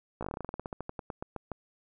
slowing click train, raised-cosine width 1 ms, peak -22 dBFS, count 22, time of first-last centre 0.21-1.517 s, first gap 16 ms, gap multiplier 1.12, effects none

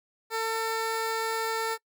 15% pulse tone, 448.7 Hz, A4, 34 cents sharp, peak -21 dBFS, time 0.3-1.78 s, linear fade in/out 50 ms, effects noise-tail reverb RT60 0.1 s tail -23 dB re dry

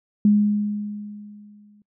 sine tone with exponential decay, 207.7 Hz, G#3, in tune, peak -11 dBFS, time 0.25-1.82 s, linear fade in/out 2 ms, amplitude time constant 340 ms, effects noise-tail reverb RT60 0.1 s tail -24 dB re dry

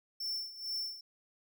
square tone with tremolo, 5390 Hz, E8, 38 cents sharp, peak -34 dBFS, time 0.2-1.01 s, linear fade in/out 5 ms, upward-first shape sine, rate 2.2 Hz, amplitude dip 80%, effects none

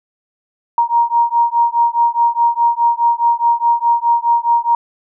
sine beating tone pair, 937 / 941.8 Hz, A#5 / A#5, +9 / +18 cents, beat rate 4.8 Hz, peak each -14 dBFS, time 0.78-4.75 s, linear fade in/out 2 ms, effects none

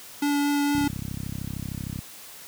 square tone with vibrato, 287.6 Hz, D4, 36 cents flat, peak -22 dBFS, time 0.22-0.88 s, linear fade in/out 5 ms, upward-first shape triangle, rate 4.4 Hz, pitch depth 9 cents each way
click train, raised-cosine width 5 ms, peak -18 dBFS, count 42, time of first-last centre 0.75-1.989 s, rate 33.1 Hz
effects white hiss -44 dBFS RMS until 2.47 s + high-pass 80 Hz 12 dB/octave

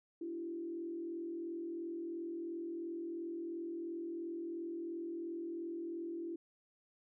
sine tone with frequency modulation, 336.6 Hz, E4, 36 cents sharp, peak -39 dBFS, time 0.21-6.36 s, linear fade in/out 5 ms, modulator 42.9 Hz, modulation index 0.61, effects none

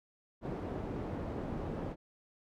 white low-pass noise, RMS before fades -39 dBFS, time 0.41-1.96 s, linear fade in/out 50 ms, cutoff 430 Hz, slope 12 dB/octave, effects none

